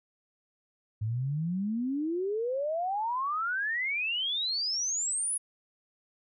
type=exponential sweep; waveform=sine; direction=up; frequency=103.83 to 10548 Hz; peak=-28 dBFS; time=1.01-5.38 s; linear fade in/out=10 ms; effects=none